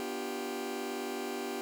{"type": "chord", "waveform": "sawtooth", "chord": "G dominant seventh", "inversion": "first", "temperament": "just", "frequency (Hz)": [245, 294, 352.8, 392], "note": ["B3", "D4", "F4", "G4"], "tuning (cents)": [-14, 2, 18, 0], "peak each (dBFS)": [-37, -39, -38, -34], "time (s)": [0, 1.61], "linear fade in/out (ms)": 0, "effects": []}